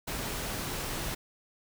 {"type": "noise", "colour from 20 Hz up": "pink", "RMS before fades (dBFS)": -35, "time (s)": [0.07, 1.15], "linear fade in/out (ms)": 10, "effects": []}